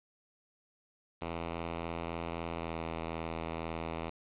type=tone with pitch glide; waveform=5% pulse; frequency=83.7 to 82.07 Hz; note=E2 to E2; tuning=+27 to -7 cents; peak=-25 dBFS; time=1.21-4.1 s; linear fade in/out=10 ms; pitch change=-34 cents; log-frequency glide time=2.56-2.74 s; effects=resampled to 8000 Hz + 9-bit